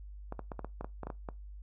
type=clicks; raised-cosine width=1 ms; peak=-25 dBFS; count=11; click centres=0.324 / 0.393 / 0.518 / 0.593 / 0.646 / 0.81 / 0.845 / 1.033 / 1.07 / 1.102 / 1.288 s; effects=noise-tail reverb RT60 0.2 s tail -21 dB re dry + added 50 Hz sine -44 dBFS peak until 1.62 s